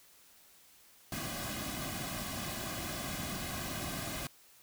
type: noise with comb filter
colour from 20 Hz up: pink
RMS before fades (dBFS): -39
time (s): 1.12-4.27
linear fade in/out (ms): 2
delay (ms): 2.2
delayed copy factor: -0.75
effects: white hiss -61 dBFS RMS until 4.62 s